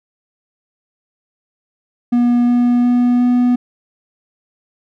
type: tone with pitch steps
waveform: triangle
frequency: 241.3 / 242.8 / 244.4 / 245.9 Hz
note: B3 / B3 / B3 / B3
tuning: -40 / -29 / -18 / -7 cents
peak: -8 dBFS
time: 2.12-3.56 s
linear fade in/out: 10 ms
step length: 360 ms
effects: none